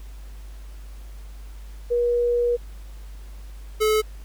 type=tone pair in turn; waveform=sine / square; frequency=480.3 / 431 Hz; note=B4 / A4; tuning=-48 / -36 cents; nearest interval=major second; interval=188 cents; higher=first; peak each=-18 dBFS; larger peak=neither; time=1.9-2.57 / 3.8-4.02 s; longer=first; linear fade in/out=20 ms; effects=added 50 Hz sine -36 dBFS peak until 4.24 s + pink hiss -53 dBFS RMS until 4.24 s